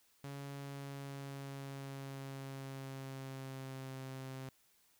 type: tone with pitch glide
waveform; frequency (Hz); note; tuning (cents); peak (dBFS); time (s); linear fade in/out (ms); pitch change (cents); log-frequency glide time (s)
sawtooth; 140 to 132.3; C#3 to C3; +18 to +20; -40; 0.24-4.49; 0; -98; 0.54-4.05
effects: white hiss -71 dBFS RMS until 4.99 s